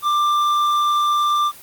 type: tone with hard clipping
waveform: triangle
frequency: 1185 Hz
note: D6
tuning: 15 cents sharp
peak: -16 dBFS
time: 0.02-1.52 s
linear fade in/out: 50 ms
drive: 10 dB
effects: white hiss -42 dBFS RMS until 1.62 s + Opus 32 kbps